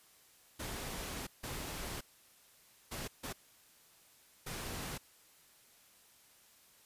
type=noise bursts at uneven times; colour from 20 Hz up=pink; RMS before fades=-42 dBFS; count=5; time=0.59-1.27 / 1.43-2.01 / 2.91-3.08 / 3.23-3.33 / 4.46-4.98 s; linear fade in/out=10 ms; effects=white hiss -64 dBFS RMS until 6.85 s + resampled to 32000 Hz